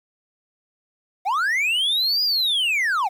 triangle linear two-way sweep, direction up then down, 694 to 4953 to 694 Hz, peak -17 dBFS, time 1.25-3.09 s, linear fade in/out 20 ms, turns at 2.23 s, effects 9-bit

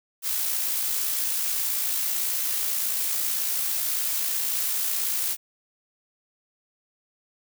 blue noise with amplitude modulation, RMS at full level -25 dBFS, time 0.22-5.37 s, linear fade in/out 50 ms, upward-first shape sine, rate 58.2 Hz, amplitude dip 30%, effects none

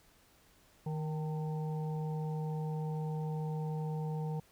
harmonic tone with a mistuned harmonic, 155.56 Hz, D#3, in tune, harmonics 1 / 3 / 5 / 6, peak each -34 / -44 / -48 / -50 dBFS, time 0.86-4.4 s, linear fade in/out 5 ms, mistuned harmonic 6, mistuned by -58 cents, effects pink hiss -65 dBFS RMS until 4.51 s

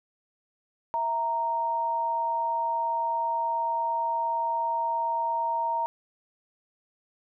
sine tone pair together, 658 / 929.3 Hz, E5 / A#5, -3 / -6 cents, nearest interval tritone, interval 597 cents, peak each -34 / -25 dBFS, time 0.94-5.86 s, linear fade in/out 0 ms, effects none

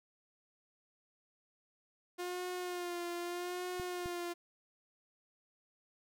sawtooth tone with vibrato, 354.3 Hz, F4, 25 cents sharp, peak -34 dBFS, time 2.18-4.34 s, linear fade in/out 20 ms, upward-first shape sine, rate 0.81 Hz, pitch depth 37 cents each way
clicks, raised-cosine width 5 ms, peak -33 dBFS, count 2, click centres 3.798 / 4.059 s
effects none

